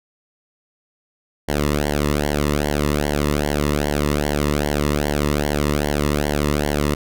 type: tone with flanger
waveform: sawtooth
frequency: 73.42 Hz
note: D2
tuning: in tune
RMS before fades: -20 dBFS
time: 1.48-6.95 s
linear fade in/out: 10 ms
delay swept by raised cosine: 0.79 to 1.31 ms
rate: 2.5 Hz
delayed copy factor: -0.9
effects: none